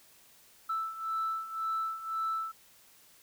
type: beating tone pair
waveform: sine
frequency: 1318.5 / 1320.4 Hz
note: E6 / E6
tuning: 0 / +2 cents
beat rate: 1.9 Hz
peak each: -36 / -32 dBFS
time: 0.69-2.52 s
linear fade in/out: 10 ms
effects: tanh soft clip ceiling -26 dBFS + white hiss -60 dBFS RMS until 3.22 s